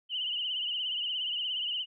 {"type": "tone with vibrato", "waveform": "sine", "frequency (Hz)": 2960, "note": "F#7", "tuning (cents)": 0, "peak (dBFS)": -30, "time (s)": [0.09, 1.86], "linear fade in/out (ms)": 50, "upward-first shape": "triangle", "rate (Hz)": 17, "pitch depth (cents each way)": 92, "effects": []}